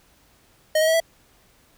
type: tone with pitch steps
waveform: square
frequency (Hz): 622 / 634 / 646.2 / 658.6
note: D#5 / D#5 / E5 / E5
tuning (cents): -1 / +32 / -35 / -2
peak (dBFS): -17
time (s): 0.75-1.002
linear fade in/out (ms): 5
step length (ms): 63
effects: pink hiss -58 dBFS RMS until 1.77 s